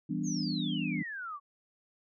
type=chord; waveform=sine; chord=E minor seventh; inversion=none; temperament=equal; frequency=164.81 / 196 / 246.9 / 293.7 Hz; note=E3 / G3 / B3 / D4; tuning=0 / 0 / 0 / 0 cents; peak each=-36 dBFS; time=0.09-1.03 s; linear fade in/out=10 ms
type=exponential sweep; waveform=sine; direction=down; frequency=6770 to 1108 Hz; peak=-37 dBFS; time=0.23-1.4 s; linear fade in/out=50 ms
effects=none